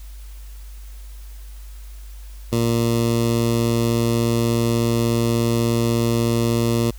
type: tone with notch filter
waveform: 15% pulse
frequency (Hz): 116.54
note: A#2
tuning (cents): 0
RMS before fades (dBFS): -19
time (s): 2.52-6.91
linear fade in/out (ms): 10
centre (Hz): 1600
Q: 0.89
effects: added 50 Hz sine -34 dBFS peak until 6.98 s + white hiss -50 dBFS RMS until 6.98 s